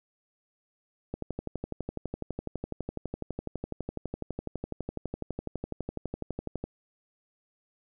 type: click train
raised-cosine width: 2 ms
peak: -20 dBFS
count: 67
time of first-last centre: 1.14-6.64 s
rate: 12 Hz
effects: none

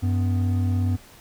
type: tone pair together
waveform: triangle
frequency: 95.2 / 248.6 Hz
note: F#2 / B3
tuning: +50 / +12 cents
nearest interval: octave + perfect fourth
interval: 1662 cents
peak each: -18 / -26 dBFS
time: 0.02-0.97 s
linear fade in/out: 20 ms
effects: pink hiss -49 dBFS RMS until 1.2 s

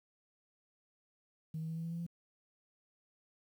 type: tone with pitch steps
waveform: sine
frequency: 158.5 / 160.43 / 162.39 / 164.37 / 166.38 / 168.41 / 170.47 Hz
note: D#3 / E3 / E3 / E3 / E3 / E3 / F3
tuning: +32 / -47 / -26 / -5 / +16 / +37 / -42 cents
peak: -36 dBFS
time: 1.54-2.065 s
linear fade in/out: 5 ms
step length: 75 ms
effects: tanh soft clip ceiling -33 dBFS + 11-bit

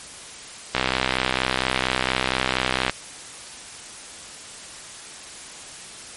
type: click train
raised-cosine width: 0.3 ms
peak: -3 dBFS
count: 139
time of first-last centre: 0.75-2.896 s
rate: 64.3 Hz
effects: white hiss -39 dBFS RMS until 6.16 s + MP3 48 kbps

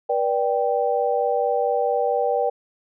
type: chord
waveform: sine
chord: G major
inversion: first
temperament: equal with one note detuned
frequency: 482.9 / 587.3 / 784 Hz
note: B4 / D5 / G5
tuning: -39 / 0 / 0 cents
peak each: -22 / -24 / -23 dBFS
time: 0.09-2.5 s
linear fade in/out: 10 ms
effects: none

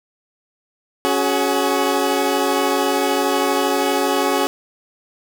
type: chord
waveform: 20% pulse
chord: C# suspended fourth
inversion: none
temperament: equal with one note detuned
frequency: 277.2 / 370 / 422.3 Hz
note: C#4 / F#4 / G#4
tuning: 0 / 0 / +29 cents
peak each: -16 dBFS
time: 1.05-4.47 s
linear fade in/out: 0 ms
effects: none

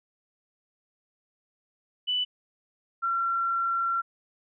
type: tone pair in turn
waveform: sine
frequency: 2982 / 1363.3 Hz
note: F#7 / F6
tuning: +13 / -42 cents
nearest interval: octave + major second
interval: 1355 cents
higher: first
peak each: -24 dBFS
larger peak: neither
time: 2.07-2.25 / 3.02-4.02 s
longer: second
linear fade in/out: 20 ms
effects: none

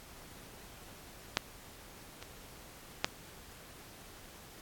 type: clicks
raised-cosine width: 0.2 ms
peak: -9 / -28 / -9 dBFS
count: 3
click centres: 1.371 / 2.226 / 3.045 s
effects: pink hiss -53 dBFS RMS until 4.61 s + AAC 64 kbps

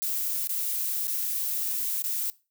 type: noise with dropouts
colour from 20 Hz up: violet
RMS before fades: -29 dBFS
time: 0.02-2.3 s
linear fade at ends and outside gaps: 0 ms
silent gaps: 0.473-0.494 / 1.071-1.079 / 2.021-2.04 s
effects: noise-tail reverb RT60 0.3 s tail -20 dB re dry

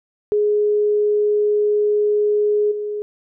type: tone with level steps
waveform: sine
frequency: 417.8 Hz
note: G#4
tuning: 10 cents sharp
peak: -14 / -22 dBFS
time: 0.32-3.02 s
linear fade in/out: 0 ms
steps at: 2.71 s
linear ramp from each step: 10 ms
effects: none

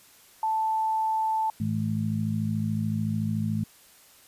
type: tone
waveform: sine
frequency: 880 Hz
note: A5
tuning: in tune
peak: -23 dBFS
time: 0.43-1.5 s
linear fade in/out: 2 ms
type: harmonic tone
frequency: 53.7 Hz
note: A1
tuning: 41 cents flat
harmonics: 2 / 3 / 4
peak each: -29 / -31 / -28 dBFS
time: 1.6-3.64 s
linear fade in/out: 5 ms
effects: white hiss -55 dBFS RMS until 4.27 s + resampled to 32000 Hz

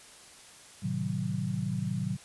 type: chord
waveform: sine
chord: A diminished seventh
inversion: none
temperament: equal with one note detuned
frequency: 110 / 130.81 / 155.56 / 187.47 Hz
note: A2 / C3 / Eb3 / Gb3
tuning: 0 / 0 / 0 / +23 cents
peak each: -36 / -35 / -35 / -33 dBFS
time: 0.82-2.17 s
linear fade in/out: 20 ms
effects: white hiss -52 dBFS RMS until 2.24 s + resampled to 24000 Hz

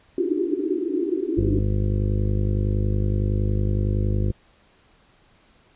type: band-pass noise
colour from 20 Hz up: white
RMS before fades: -24 dBFS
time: 0.18-1.59 s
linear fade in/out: 2 ms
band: 290 to 390 Hz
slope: 96 dB/octave
type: harmonic tone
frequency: 50.8 Hz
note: G#1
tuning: 38 cents flat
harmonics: 1 / 2 / 3 / 4 / 5 / 6 / 7 / 8 / 9 / 10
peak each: -23 / -22 / -35 / -30 / -40 / -37 / -33 / -40 / -43 / -39 dBFS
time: 1.37-4.32 s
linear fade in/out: 10 ms
effects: pink hiss -58 dBFS RMS until 5.75 s + resampled to 8000 Hz

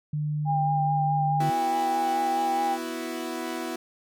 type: tone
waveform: sine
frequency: 150 Hz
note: D3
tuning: 37 cents sharp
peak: -25 dBFS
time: 0.13-1.5 s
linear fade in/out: 5 ms
type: tone with vibrato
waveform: sine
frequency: 801 Hz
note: G5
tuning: 37 cents sharp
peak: -23 dBFS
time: 0.45-2.78 s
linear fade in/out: 50 ms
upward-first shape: sine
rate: 4.7 Hz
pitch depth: 20 cents each way
type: chord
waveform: sawtooth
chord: B suspended fourth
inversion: none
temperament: equal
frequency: 246.9 / 329.6 / 370 Hz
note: B3 / E4 / F#4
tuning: 0 / 0 / 0 cents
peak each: -32 / -29 / -33 dBFS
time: 1.4-3.76 s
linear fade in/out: 5 ms
effects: none

